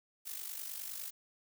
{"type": "noise with amplitude modulation", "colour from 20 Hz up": "blue", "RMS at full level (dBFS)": -40, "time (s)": [0.25, 1.11], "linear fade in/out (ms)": 20, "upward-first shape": "sine", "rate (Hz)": 49.8, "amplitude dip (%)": 65, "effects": []}